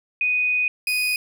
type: tone pair in turn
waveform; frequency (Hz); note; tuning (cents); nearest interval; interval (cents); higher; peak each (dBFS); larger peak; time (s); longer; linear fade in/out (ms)
sine / 35% pulse; 2488 / 2488; D#7 / D#7; -1 / -1; unison; 0; neither; -18; neither; 0.21-0.68 / 0.87-1.16; first; 2
effects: none